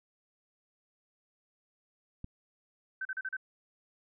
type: click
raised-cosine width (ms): 5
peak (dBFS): -28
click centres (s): 2.244
type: tone bursts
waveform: sine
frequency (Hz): 1537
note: G6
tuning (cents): -35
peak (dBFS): -33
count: 5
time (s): 3.01-3.368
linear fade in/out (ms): 5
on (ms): 42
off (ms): 37
effects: none